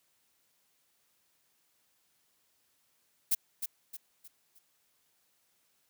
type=noise with echo; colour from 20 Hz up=violet; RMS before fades=-26 dBFS; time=3.31-3.35 s; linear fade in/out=10 ms; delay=310 ms; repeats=4; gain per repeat=-8 dB; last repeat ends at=4.59 s; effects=white hiss -73 dBFS RMS until 5.89 s + high-pass 60 Hz 12 dB/octave